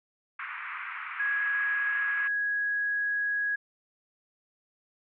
pink band-pass noise, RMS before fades -38 dBFS, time 0.39-2.28 s, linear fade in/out 5 ms, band 1100 to 2400 Hz, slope 48 dB/octave
sine tone, 1661.2 Hz, G#6, in tune, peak -26 dBFS, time 1.19-3.56 s, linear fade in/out 10 ms
effects none

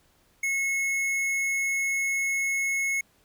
sine tone with tanh clipping, 2182 Hz, C#7, 28 cents flat, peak -26 dBFS, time 0.43-3.01 s, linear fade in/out 5 ms, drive 14 dB, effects pink hiss -64 dBFS RMS until 3.24 s

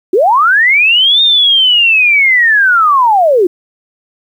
sine linear two-way sweep, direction up then down, 332.6 to 3690 to 332.6 Hz, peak -5 dBFS, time 0.13-3.47 s, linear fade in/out 5 ms, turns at 1.22 s, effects 7-bit

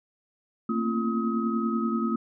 sine tone cluster, 227.3 / 237.6 / 268.4 / 341.6 / 1268 Hz, A#3 / A#3 / C4 / F4 / D#6, -43 / +33 / +44 / -38 / +32 cents, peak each -26 / -35 / -34 / -32 / -32 dBFS, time 0.69-2.16 s, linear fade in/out 5 ms, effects none

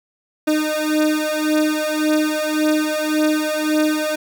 30% pulse beating tone pair, 305.8 / 307.6 Hz, D#4 / D#4, -30 / -20 cents, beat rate 1.8 Hz, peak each -17 dBFS, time 0.47-4.16 s, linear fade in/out 10 ms, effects none

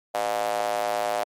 square tone with high-pass filter, 55 Hz, A1, in tune, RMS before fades -26 dBFS, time 0.14-1.24 s, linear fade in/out 10 ms, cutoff 660 Hz, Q 5, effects MP3 64 kbps

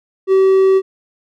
triangle tone, 382.9 Hz, G4, 41 cents flat, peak -6 dBFS, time 0.27-0.82 s, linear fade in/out 50 ms, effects none

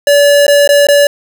square tone with dropouts, 574 Hz, D5, 40 cents flat, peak -5 dBFS, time 0.07-1.07 s, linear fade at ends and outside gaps 2 ms, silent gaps 0.467-0.48 / 0.676-0.69 / 0.87-0.886 s, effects none

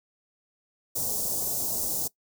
white band-stop noise, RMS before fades -29 dBFS, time 0.95-2.08 s, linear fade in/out 10 ms, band 760 to 5700 Hz, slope 24 dB/octave, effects noise-tail reverb RT60 0.1 s tail -20 dB re dry

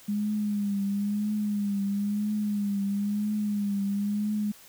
sine tone with vibrato, 204.8 Hz, G#3, 24 cents flat, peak -25 dBFS, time 0.08-4.52 s, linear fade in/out 10 ms, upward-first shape triangle, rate 1 Hz, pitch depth 61 cents each way, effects white hiss -52 dBFS RMS until 4.68 s

